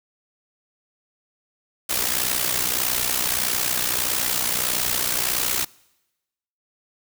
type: noise with amplitude modulation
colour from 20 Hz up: white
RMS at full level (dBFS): -20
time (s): 1.89-5.65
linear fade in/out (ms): 10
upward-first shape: sine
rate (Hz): 61.6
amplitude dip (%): 70
effects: noise-tail reverb RT60 1.0 s tail -25 dB re dry